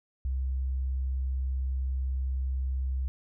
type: tone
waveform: sine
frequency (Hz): 65.41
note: C2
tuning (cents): 0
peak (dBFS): -27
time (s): 0.25-3.08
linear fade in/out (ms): 0
effects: none